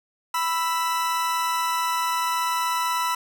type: tone pair together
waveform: 40% pulse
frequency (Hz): 987.8 / 1323.9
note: B5 / E6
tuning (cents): 0 / +7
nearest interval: perfect fourth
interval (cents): 507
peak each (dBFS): -23 / -26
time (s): 0.34-3.15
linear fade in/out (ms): 5
effects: none